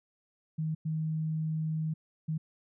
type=tone bursts at uneven times; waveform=sine; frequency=157.6 Hz; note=D#3; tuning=23 cents sharp; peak=-29 dBFS; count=3; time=0.58-0.75 / 0.85-1.94 / 2.28-2.38 s; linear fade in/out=10 ms; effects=none